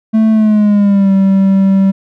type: tone with pitch glide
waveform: triangle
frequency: 220 to 193.75 Hz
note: A3 to G3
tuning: 0 to -20 cents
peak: -4 dBFS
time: 0.13-1.92 s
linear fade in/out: 20 ms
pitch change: -220 cents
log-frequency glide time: 0.31-1.12 s
effects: none